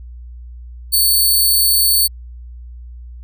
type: tone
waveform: 5% pulse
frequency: 4465 Hz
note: C#8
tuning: 12 cents sharp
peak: -4 dBFS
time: 0.92-2.08 s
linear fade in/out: 20 ms
effects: added 60 Hz sine -31 dBFS peak until 3.23 s